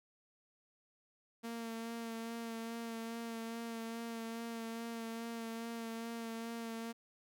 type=tone with vibrato; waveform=sawtooth; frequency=229.3 Hz; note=A#3; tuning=28 cents flat; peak=-37 dBFS; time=1.43-6.93 s; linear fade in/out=20 ms; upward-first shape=sine; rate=2.4 Hz; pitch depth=20 cents each way; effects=none